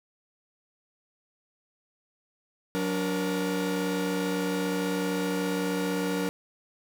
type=tone cluster; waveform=45% pulse; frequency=182.9 / 289.6 / 471 Hz; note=F#3 / D4 / A#4; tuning=-20 / -24 / +18 cents; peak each=-31 dBFS; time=2.75-6.29 s; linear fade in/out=0 ms; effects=none